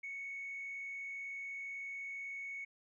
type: tone with frequency modulation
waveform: sine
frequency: 2217 Hz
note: C#7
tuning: in tune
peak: -40 dBFS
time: 0.03-2.65 s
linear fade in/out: 10 ms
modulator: 50 Hz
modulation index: 0.43
effects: tanh soft clip ceiling -37 dBFS